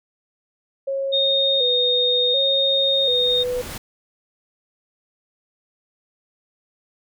sine tone with vibrato, 520 Hz, C5, 11 cents flat, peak -21 dBFS, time 0.87-3.62 s, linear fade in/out 10 ms, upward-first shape square, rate 0.68 Hz, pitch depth 81 cents each way
sine tone, 3693 Hz, A#7, 17 cents flat, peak -17 dBFS, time 1.12-3.44 s, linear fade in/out 20 ms
pink noise with exponential growth, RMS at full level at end -31 dBFS, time 2.07-3.78 s, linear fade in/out 5 ms, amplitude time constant 370 ms
effects none

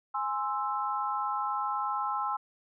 sine chord, Ab augmented, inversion none, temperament equal, 830.6 / 1046.5 / 1318.5 Hz, Ab5 / C6 / E6, 0 / 0 / 0 cents, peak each -33 dBFS, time 0.14-2.37 s, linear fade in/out 10 ms, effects none

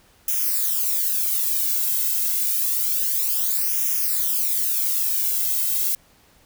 violet noise with flanger, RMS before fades -22 dBFS, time 0.28-5.95 s, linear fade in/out 2 ms, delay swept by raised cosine 0.23 to 1.73 ms, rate 0.28 Hz, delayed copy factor -0.9, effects pink hiss -56 dBFS RMS until 6.45 s

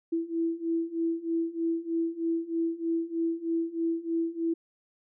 sine beating tone pair, 329.6 / 332.8 Hz, E4 / E4, 0 / +17 cents, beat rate 3.2 Hz, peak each -31 / -29 dBFS, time 0.12-4.54 s, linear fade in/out 10 ms, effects none

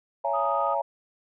sine chord, A# half-diminished seventh, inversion first, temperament just, 559.4 / 671.3 / 839.1 / 932.3 Hz, C#5 / E5 / G#5 / A#5, +16 / +31 / +18 / 0 cents, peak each -29 dBFS, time 0.24-0.82 s, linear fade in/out 10 ms
sine tone, 1244.5 Hz, D#6, in tune, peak -27 dBFS, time 0.33-0.75 s, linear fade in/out 20 ms
effects tanh soft clip ceiling -11 dBFS

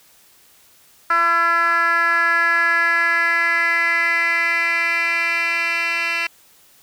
10% pulse tone with band-pass filter sweep, 337.2 Hz, E4, 39 cents sharp, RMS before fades -18 dBFS, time 1.1-6.27 s, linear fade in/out 5 ms, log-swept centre 1400 to 2700 Hz, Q 4.3, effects white hiss -52 dBFS RMS until 6.82 s

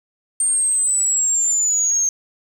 sine linear sweep, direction down, 8730 to 6370 Hz, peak -15 dBFS, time 0.4-2.09 s, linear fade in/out 2 ms, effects 7-bit

